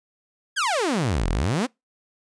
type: exponential two-way sweep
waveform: sawtooth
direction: down then up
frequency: 1723 to 36.71 to 284 Hz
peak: -17 dBFS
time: 0.56-1.67 s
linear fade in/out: 20 ms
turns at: 1.29 s
effects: noise-tail reverb RT60 0.2 s tail -26 dB re dry + resampled to 22050 Hz